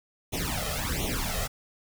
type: noise with flanger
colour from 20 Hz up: pink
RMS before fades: -30 dBFS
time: 0.32-1.48 s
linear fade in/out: 20 ms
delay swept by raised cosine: 0.31 to 1.61 ms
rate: 1.4 Hz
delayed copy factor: +1
effects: none